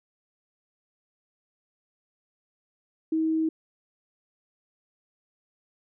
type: tone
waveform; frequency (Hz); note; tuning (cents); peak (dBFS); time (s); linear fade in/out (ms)
sine; 319.1; D#4; +44; -22; 3.12-3.49; 5
effects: none